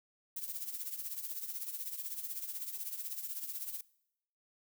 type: noise with tremolo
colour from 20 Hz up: violet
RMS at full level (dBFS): -38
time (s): 0.36-3.81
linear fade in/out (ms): 5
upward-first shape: triangle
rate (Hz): 16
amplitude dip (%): 75
effects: noise-tail reverb RT60 0.8 s tail -22 dB re dry